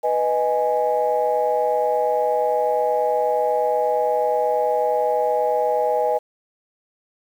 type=chord; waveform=sine; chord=G# minor; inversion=first; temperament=equal; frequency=493.9 / 622.3 / 830.6 Hz; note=B4 / D#5 / G#5; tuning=0 / 0 / 0 cents; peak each=-21 dBFS; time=0.03-6.19 s; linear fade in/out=20 ms; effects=tanh soft clip ceiling -9 dBFS + 8-bit